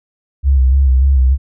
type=tone with vibrato; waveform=sine; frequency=66.4 Hz; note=C2; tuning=26 cents sharp; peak=-7 dBFS; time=0.43-1.38 s; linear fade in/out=50 ms; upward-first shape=square; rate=3.4 Hz; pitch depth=51 cents each way; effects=none